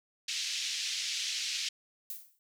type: band-pass noise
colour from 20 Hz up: white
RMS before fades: -35 dBFS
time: 0.28-1.69 s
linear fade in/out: 5 ms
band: 2400 to 5900 Hz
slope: 24 dB/octave
type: noise with exponential decay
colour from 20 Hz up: violet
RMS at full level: -37 dBFS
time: 2.1-2.39 s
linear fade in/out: 1 ms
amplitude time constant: 63 ms
effects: none